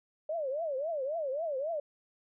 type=tone with vibrato; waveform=sine; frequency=592 Hz; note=D5; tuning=14 cents sharp; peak=-31 dBFS; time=0.29-1.8 s; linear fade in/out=5 ms; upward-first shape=triangle; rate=3.7 Hz; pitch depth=270 cents each way; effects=none